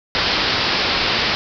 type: low-pass noise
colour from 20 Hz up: white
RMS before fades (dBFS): -19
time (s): 0.15-1.35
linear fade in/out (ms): 0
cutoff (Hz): 5200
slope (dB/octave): 96
effects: none